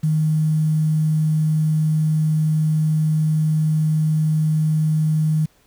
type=tone with quantisation; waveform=sine; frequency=155.56 Hz; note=D#3; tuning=in tune; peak=-15 dBFS; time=0.03-5.46 s; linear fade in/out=10 ms; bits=7; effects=pink hiss -58 dBFS RMS until 5.66 s